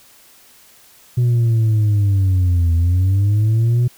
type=linear two-way sweep; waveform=sine; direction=down then up; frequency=123.47 to 82.7 to 123.47 Hz; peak=-9 dBFS; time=1.17-3.88 s; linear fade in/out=10 ms; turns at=2.74 s; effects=tanh soft clip ceiling -11 dBFS + white hiss -48 dBFS RMS until 3.97 s

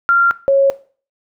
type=tone pair in turn; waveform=sine; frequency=1384 / 549.2 Hz; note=F6 / C#5; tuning=-16 / -16 cents; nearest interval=octave + major third; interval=1600 cents; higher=first; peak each=-8 dBFS; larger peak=neither; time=0.09-0.31 / 0.48-0.7 s; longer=neither; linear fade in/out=0 ms; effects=noise-tail reverb RT60 0.4 s tail -18 dB re dry

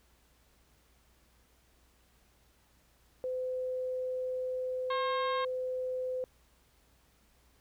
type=tone; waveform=sine; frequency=510 Hz; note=C5; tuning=44 cents flat; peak=-32 dBFS; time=3.24-6.24 s; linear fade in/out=0 ms
type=harmonic tone; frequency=536 Hz; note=C5; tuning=42 cents sharp; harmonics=2 / 3 / 4 / 5 / 6 / 7 / 8; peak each=-32 / -42 / -45 / -50 / -46 / -46 / -53 dBFS; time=4.9-5.45 s; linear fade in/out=5 ms
effects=added 60 Hz sine -68 dBFS peak until 7.6 s + pink hiss -68 dBFS RMS until 7.6 s

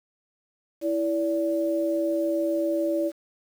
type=tone pair together; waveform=sine; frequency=329.6 / 577 Hz; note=E4 / D5; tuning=0 / -31 cents; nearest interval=minor seventh; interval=969 cents; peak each=-25 dBFS; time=0.81-3.12 s; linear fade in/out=50 ms; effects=8-bit

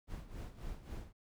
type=noise with tremolo; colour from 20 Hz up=brown; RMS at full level=-43 dBFS; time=0.07-1.13 s; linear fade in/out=50 ms; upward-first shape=sine; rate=3.7 Hz; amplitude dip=75%; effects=none

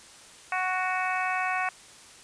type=harmonic tone with a mistuned harmonic; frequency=370 Hz; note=F#4; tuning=in tune; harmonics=2 / 3 / 4 / 5 / 6 / 7; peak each=-30 / -32 / -33 / -34 / -35 / -35 dBFS; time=0.52-1.69 s; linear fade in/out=2 ms; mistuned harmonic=6; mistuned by=+15 cents; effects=white hiss -50 dBFS RMS until 2.23 s + resampled to 22050 Hz

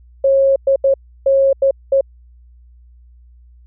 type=tone bursts at uneven times; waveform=sine; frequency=544 Hz; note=C#5; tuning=33 cents flat; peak=-9 dBFS; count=6; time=0.24-0.56 / 0.67-0.76 / 0.84-0.94 / 1.26-1.53 / 1.62-1.71 / 1.92-2.01 s; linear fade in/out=5 ms; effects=added 60 Hz sine -42 dBFS peak until 3.66 s

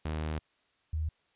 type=tone pair in turn; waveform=sawtooth / sine; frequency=77.8 / 78.3 Hz; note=D#2 / D#2; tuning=0 / +11 cents; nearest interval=unison; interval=11 cents; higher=second; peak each=-28 / -29 dBFS; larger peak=first; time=0.05-0.39 / 0.93-1.09 s; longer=first; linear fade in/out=5 ms; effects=white hiss -71 dBFS RMS until 1.35 s + resampled to 8000 Hz

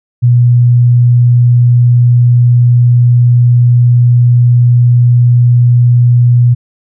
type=tone; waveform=sine; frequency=121.5 Hz; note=B2; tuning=28 cents flat; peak=-3 dBFS; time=0.22-6.55 s; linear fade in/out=20 ms; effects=none

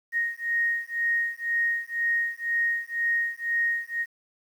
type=beating tone pair; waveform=sine; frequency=1864.7 / 1866.7 Hz; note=A#6 / A#6; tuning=0 / +2 cents; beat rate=2 Hz; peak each=-27 dBFS; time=0.12-4.06 s; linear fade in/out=50 ms; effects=9-bit

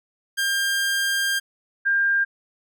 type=tone pair in turn; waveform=sawtooth / sine; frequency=1600 / 1600 Hz; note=G6 / G6; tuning=+35 / +35 cents; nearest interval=unison; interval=0 cents; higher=neither; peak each=-17 dBFS; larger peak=neither; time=0.37-1.4 / 1.85-2.25 s; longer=first; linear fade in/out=20 ms; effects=none

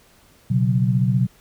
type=chord; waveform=sine; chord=B suspended second; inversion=none; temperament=equal; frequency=123.47 / 138.59 / 185 Hz; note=B2 / C#3 / F#3; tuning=0 / 0 / 0 cents; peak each=-18 / -22 / -21 dBFS; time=0.5-1.27 s; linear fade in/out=10 ms; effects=pink hiss -54 dBFS RMS until 1.4 s

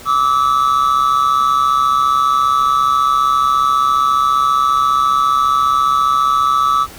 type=tone pair together; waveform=triangle; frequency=1158 / 1292.7 Hz; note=D6 / E6; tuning=-25 / -34 cents; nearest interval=major second; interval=191 cents; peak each=-12 dBFS; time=0.05-6.87 s; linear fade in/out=50 ms; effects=pink hiss -36 dBFS RMS until 6.98 s

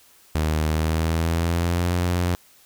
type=tone with pitch glide; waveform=sawtooth; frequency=77.78 to 88.32 Hz; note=D#2 to F2; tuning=0 to +20 cents; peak=-16 dBFS; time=0.35-2.35 s; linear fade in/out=0 ms; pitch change=+220 cents; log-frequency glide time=0.66-1.93 s; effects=white hiss -54 dBFS RMS until 2.65 s

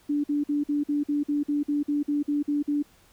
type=tone bursts; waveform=sine; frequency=291.5 Hz; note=D4; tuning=13 cents flat; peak=-22 dBFS; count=14; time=0.09-2.827 s; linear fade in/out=10 ms; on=150 ms; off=49 ms; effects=pink hiss -59 dBFS RMS until 3.12 s

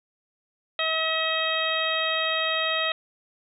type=harmonic tone with a mistuned harmonic; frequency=641 Hz; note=E5; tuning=49 cents flat; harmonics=1 / 2 / 3 / 4 / 5 / 6; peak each=-30 / -30 / -30 / -30 / -30 / -30 dBFS; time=0.79-2.92 s; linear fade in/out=2 ms; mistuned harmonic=6; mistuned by=-33 cents; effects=none

